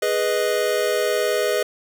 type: chord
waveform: square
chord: G# minor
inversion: none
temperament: equal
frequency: 415.3 / 493.9 / 622.3 Hz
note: G#4 / B4 / D#5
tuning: 0 / 0 / 0 cents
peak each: -24 dBFS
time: 0.02-1.63 s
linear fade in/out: 5 ms
effects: none